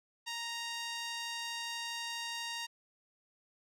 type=tone with band-pass filter; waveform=sawtooth; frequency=932.3 Hz; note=A#5; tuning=in tune; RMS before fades=-40 dBFS; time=0.26-2.67 s; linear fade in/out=20 ms; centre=4100 Hz; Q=0.93; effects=none